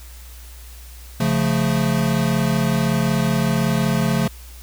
square chord, Db augmented, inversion none, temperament equal, 138.59 / 174.61 / 220 Hz, Db3 / F3 / A3, 0 / 0 / 0 cents, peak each -22 dBFS, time 1.2-4.28 s, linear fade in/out 5 ms, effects added 60 Hz sine -37 dBFS peak until 4.62 s + white hiss -45 dBFS RMS until 4.62 s

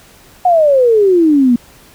sine exponential sweep, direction down, 740 to 233.1 Hz, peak -6 dBFS, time 0.45-1.56 s, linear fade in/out 5 ms, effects pink hiss -43 dBFS RMS until 1.94 s

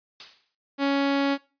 blue noise with exponential decay, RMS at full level -31 dBFS, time 0.2-0.55 s, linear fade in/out 2 ms, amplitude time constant 74 ms
sawtooth tone, 278.5 Hz, C#4, 8 cents sharp, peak -17 dBFS, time 0.78-1.38 s, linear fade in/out 50 ms
effects noise-tail reverb RT60 0.3 s tail -19 dB re dry + resampled to 11025 Hz

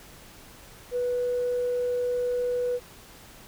sine tone, 491.5 Hz, B4, 8 cents flat, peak -23 dBFS, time 0.91-2.8 s, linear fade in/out 50 ms, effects tanh soft clip ceiling -20 dBFS + pink hiss -49 dBFS RMS until 3.47 s

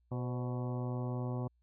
harmonic tone with a mistuned harmonic, 123.47 Hz, B2, in tune, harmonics 1 / 2 / 3 / 4 / 5 / 6 / 7 / 8 / 9, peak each -35 / -41 / -45 / -47 / -49 / -51 / -52 / -53 / -54 dBFS, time 0.11-1.48 s, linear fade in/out 10 ms, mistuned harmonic 4, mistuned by +60 cents, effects added 60 Hz sine -69 dBFS peak until 1.62 s

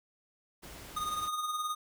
pink noise, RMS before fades -48 dBFS, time 0.62-1.29 s, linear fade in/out 20 ms
square tone with tremolo, 1233 Hz, D#6, 16 cents flat, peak -31 dBFS, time 0.96-1.75 s, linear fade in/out 10 ms, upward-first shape sine, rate 19 Hz, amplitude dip 50%
effects none

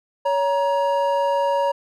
triangle tone pair together, 561.3 / 944 Hz, C#5 / A#5, +22 / +22 cents, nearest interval major sixth, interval 900 cents, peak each -18 / -19 dBFS, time 0.25-1.72 s, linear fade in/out 10 ms, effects none

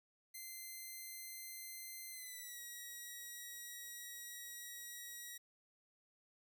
5% pulse tone with pitch glide, 2074 to 1912.9 Hz, C7 to A#6, -16 to +44 cents, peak -38 dBFS, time 0.34-5.38 s, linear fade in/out 10 ms, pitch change -140 cents, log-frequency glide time 2.1-2.6 s, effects none

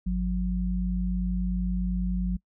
sine tone pair together, 51.46 / 181.6 Hz, G#1 / F#3, -15 / -32 cents, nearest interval octave + minor seventh, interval 2183 cents, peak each -27 dBFS, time 0.06-2.37 s, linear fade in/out 10 ms, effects noise-tail reverb RT60 0.1 s tail -24 dB re dry

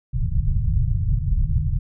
pink low-pass noise, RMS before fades -20 dBFS, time 0.13-1.79 s, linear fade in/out 10 ms, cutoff 150 Hz, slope 48 dB/octave, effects none

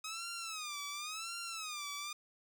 10% pulse tone with vibrato, 1261 Hz, D#6, 23 cents sharp, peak -32 dBFS, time 0.04-2.13 s, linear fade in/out 5 ms, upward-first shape sine, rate 0.93 Hz, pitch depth 160 cents each way, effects none

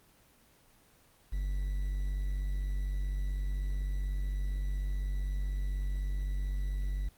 triangle tone with quantisation, 47.92 Hz, G1, 39 cents flat, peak -28 dBFS, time 1.32-7.09 s, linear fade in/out 10 ms, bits 9, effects pink hiss -63 dBFS RMS until 7.17 s + Opus 24 kbps

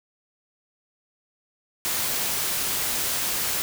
white noise, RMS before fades -26 dBFS, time 1.85-3.62 s, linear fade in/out 0 ms, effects none

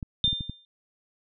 clicks, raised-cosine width 5 ms, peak -21 dBFS, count 6, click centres 0.028 / 0.245 / 0.278 / 0.329 / 0.408 / 0.496 s
sine tone with exponential decay, 3600 Hz, A7, 39 cents sharp, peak -18 dBFS, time 0.24-0.65 s, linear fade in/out 1 ms, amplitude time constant 87 ms
effects none

